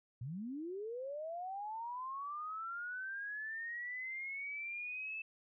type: linear sweep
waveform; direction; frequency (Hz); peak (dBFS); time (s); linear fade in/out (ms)
sine; up; 110 to 2637; -40; 0.21-5.22; 5
effects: none